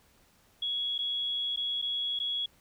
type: tone with dropouts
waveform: sine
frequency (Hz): 3344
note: G#7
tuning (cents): +11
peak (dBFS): -29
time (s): 0.62-2.46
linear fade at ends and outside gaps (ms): 5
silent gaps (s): 0.981-0.988 / 1.562-1.572 / 1.817-1.823 / 2.191-2.199
effects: pink hiss -64 dBFS RMS until 2.6 s